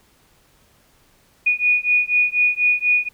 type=beating tone pair; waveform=sine; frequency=2460 / 2464.1 Hz; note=D#7 / D#7; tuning=-20 / -17 cents; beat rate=4.1 Hz; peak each=-18 dBFS; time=1.46-3.09 s; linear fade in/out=10 ms; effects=pink hiss -57 dBFS RMS until 3.13 s